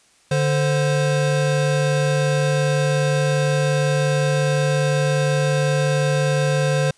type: tone pair together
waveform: square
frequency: 146.83 / 523.2 Hz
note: D3 / C5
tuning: 0 / 0 cents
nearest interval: octave + minor seventh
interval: 2200 cents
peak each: -19 / -22 dBFS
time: 0.31-6.91 s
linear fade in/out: 5 ms
effects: white hiss -56 dBFS RMS until 6.97 s + resampled to 22050 Hz